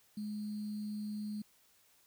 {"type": "tone with sample-and-hold", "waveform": "sine", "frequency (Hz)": 210, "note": "G#3", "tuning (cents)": 19, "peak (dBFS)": -37, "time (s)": [0.17, 1.42], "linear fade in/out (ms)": 5, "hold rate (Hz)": 4410, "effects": ["white hiss -68 dBFS RMS until 2.06 s"]}